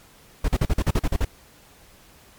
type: noise bursts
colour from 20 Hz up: brown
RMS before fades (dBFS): -19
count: 10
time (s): 0.44-1.248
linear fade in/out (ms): 5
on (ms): 43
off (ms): 42
effects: pink hiss -52 dBFS RMS until 2.38 s + MP3 96 kbps